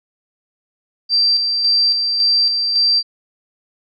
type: tone with tremolo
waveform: sine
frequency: 4698 Hz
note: D8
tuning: in tune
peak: -11 dBFS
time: 1.09-3.03 s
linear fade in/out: 50 ms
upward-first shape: square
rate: 1.8 Hz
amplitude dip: 40%
effects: none